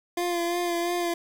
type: tone with vibrato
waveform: 25% pulse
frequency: 346.6 Hz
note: F4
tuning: 13 cents flat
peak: -21 dBFS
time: 0.17-1.14 s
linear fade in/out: 5 ms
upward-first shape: sine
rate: 2.9 Hz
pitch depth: 27 cents each way
effects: 8-bit